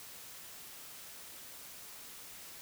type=silence; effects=white hiss -50 dBFS RMS until 2.61 s